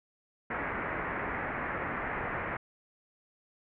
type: low-pass noise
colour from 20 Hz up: white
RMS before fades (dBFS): -35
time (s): 0.5-2.57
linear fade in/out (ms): 5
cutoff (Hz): 2100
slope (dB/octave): 48
effects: none